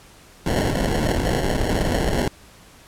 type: noise with sample-and-hold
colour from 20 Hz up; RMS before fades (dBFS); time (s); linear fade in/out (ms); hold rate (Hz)
pink; -21; 0.46-2.28; 5; 1225
effects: pink hiss -48 dBFS RMS until 2.87 s + low-pass 12000 Hz 12 dB/octave